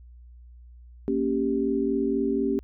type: chord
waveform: sine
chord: G diminished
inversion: first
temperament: equal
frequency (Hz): 233.1 / 277.2 / 392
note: Bb3 / Db4 / G4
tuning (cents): 0 / 0 / 0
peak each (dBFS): -28 / -26 / -26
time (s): 1.08-2.59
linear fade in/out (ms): 0
effects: added 60 Hz sine -45 dBFS peak until 2.63 s